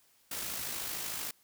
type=noise with amplitude modulation; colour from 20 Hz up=white; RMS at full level=-36 dBFS; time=0.31-1.31 s; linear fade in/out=5 ms; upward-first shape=sine; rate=53.4 Hz; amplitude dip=40%; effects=white hiss -67 dBFS RMS until 1.43 s